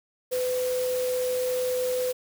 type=tone in noise; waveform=sine; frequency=504 Hz; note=B4; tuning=35 cents sharp; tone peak=-24 dBFS; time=0.31-2.13 s; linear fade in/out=20 ms; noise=white; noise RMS=-37 dBFS; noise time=0.31-2.13 s; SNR=+10 dB; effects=none